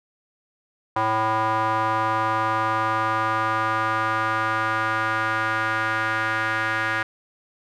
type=tone with band-pass filter sweep; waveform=square; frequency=110 Hz; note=A2; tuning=in tune; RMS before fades=-23 dBFS; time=0.96-7.03 s; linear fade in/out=5 ms; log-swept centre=990 to 1600 Hz; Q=3.2; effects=none